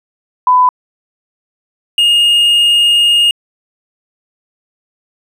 sine / triangle tone pair in turn, 1001 / 2846 Hz, B5 / F7, +23 / +32 cents, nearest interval octave + tritone, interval 1809 cents, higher second, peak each -5 dBFS, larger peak neither, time 0.47-0.69 / 1.98-3.31 s, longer second, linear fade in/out 2 ms, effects resampled to 32000 Hz

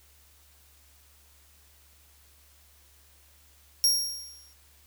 sawtooth tone with exponential decay, 5588 Hz, F8, in tune, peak -15 dBFS, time 3.84-4.53 s, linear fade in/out 0 ms, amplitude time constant 150 ms, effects added 71 Hz sine -60 dBFS peak until 4.86 s + white hiss -60 dBFS RMS until 4.86 s

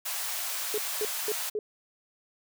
white high-pass noise, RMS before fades -33 dBFS, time 0.05-1.5 s, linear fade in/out 10 ms, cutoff 580 Hz, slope 48 dB/octave
sine tone bursts, 423.7 Hz, G#4, 35 cents sharp, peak -27 dBFS, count 4, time 0.74-1.59 s, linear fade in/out 2 ms, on 40 ms, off 230 ms
effects none

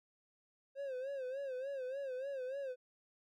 triangle tone with vibrato, 532 Hz, C5, 29 cents sharp, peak -37 dBFS, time 0.75-2.76 s, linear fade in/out 50 ms, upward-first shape sine, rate 3.4 Hz, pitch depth 100 cents each way, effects none

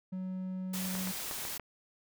triangle tone, 186.1 Hz, F#3, 10 cents sharp, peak -33 dBFS, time 0.12-1.12 s, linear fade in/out 10 ms
white noise, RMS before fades -39 dBFS, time 0.73-1.58 s, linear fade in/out 10 ms
clicks, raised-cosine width 0.5 ms, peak -25 dBFS, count 5, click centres 0.952 / 1.073 / 1.312 / 1.452 / 1.597 s
effects none

